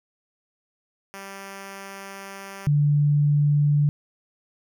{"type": "tone pair in turn", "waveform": ["5% pulse", "sine"], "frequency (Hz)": [196, 146.33], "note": ["G3", "D3"], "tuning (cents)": [0, -6], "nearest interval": "perfect fourth", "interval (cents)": 506, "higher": "first", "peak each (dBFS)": [-25, -16], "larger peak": "second", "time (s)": [[1.14, 2.67], [2.67, 3.89]], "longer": "first", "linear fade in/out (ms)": 0, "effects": []}